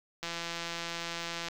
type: click train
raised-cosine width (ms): 0.2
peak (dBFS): -19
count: 213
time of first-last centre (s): 0.23-1.484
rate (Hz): 169
effects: 8-bit